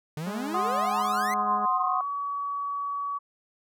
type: exponential sweep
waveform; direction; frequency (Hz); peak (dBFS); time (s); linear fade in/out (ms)
45% pulse; up; 145.5 to 2104; -31; 0.17-1.34; 2
type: harmonic tone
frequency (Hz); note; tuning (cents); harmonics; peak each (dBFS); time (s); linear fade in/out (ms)
208.2; G#3; +5; 1 / 2 / 3 / 4 / 5 / 6 / 7 / 8; -36 / -41 / -43 / -44 / -45 / -45 / -49 / -51; 0.26-1.66; 10
type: chord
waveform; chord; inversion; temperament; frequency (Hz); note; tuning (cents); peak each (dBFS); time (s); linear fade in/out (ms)
sine; C diminished; second; equal; 740 / 1046.5 / 1244.5; Gb5 / C6 / Eb6; 0 / 0 / 0; -29; 0.54-2.01; 2
type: tone with pitch glide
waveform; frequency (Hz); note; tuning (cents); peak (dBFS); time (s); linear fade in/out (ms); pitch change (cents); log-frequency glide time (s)
sine; 1040 to 1134.1; C6 to C#6; -11 to +39; -28; 1.38-3.19; 20; +150; 1.69-2.06
effects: none